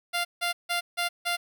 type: tone bursts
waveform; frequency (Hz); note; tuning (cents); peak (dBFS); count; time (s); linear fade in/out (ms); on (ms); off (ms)
10% pulse; 697; F5; -4; -17; 5; 0.13-1.37; 20; 120; 160
effects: none